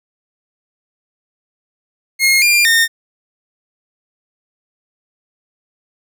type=tone with pitch steps; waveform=sawtooth; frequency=2149 / 2399 / 1829 Hz; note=C7 / D7 / A#6; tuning=+46 / +36 / -33 cents; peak=-6 dBFS; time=2.19-2.88 s; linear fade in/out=50 ms; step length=230 ms; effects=none